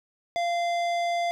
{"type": "tone with tanh clipping", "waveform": "sine", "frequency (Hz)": 691, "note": "F5", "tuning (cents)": -19, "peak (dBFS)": -26, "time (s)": [0.36, 1.31], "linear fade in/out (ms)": 0, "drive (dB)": 16, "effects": []}